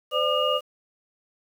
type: tone cluster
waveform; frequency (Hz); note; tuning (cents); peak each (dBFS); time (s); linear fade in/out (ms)
sine; 513 / 592 / 1207 / 2856; C5 / D5 / D6 / F7; -34 / +14 / +47 / +38; -26; 0.11-0.61; 50
effects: 8-bit